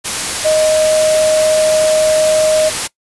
sine tone in noise, 623 Hz, D#5, 2 cents sharp, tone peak -9 dBFS, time 0.44-2.7 s, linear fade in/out 20 ms, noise white, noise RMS -18 dBFS, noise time 0.04-2.88 s, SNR +6 dB, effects noise-tail reverb RT60 0.1 s tail -21 dB re dry + resampled to 24000 Hz

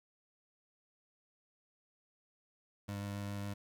25% pulse tone with vibrato, 101 Hz, G#2, 48 cents flat, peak -35 dBFS, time 2.88-3.54 s, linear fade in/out 10 ms, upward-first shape sine, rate 7.3 Hz, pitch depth 10 cents each way, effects 12-bit

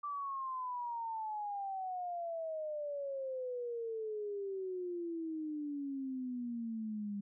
sine exponential sweep, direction down, 1174.7 to 200 Hz, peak -37 dBFS, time 0.03-7.21 s, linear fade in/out 10 ms, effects none

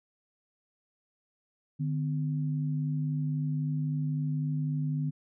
sine tone pair together, 150.22 / 254 Hz, D3 / B3, +39 / +49 cents, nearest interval major sixth, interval 910 cents, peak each -28 / -36 dBFS, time 1.79-5.11 s, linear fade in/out 20 ms, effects none

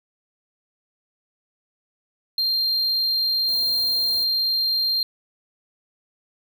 triangle tone, 4186 Hz, C8, in tune, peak -18 dBFS, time 2.38-5.03 s, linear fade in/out 2 ms
white band-stop noise, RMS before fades -36 dBFS, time 3.47-4.25 s, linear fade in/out 20 ms, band 810 to 9800 Hz, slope 24 dB/octave
effects none

